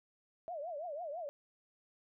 sine tone with vibrato, 638 Hz, D#5, 43 cents sharp, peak -39 dBFS, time 0.48-1.29 s, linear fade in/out 0 ms, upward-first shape triangle, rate 6 Hz, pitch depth 250 cents each way, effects none

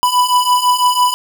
square beating tone pair, 987.8 / 993.8 Hz, B5 / B5, 0 / +11 cents, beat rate 6 Hz, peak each -16 / -13 dBFS, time 0.03-1.14 s, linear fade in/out 0 ms, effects 8-bit

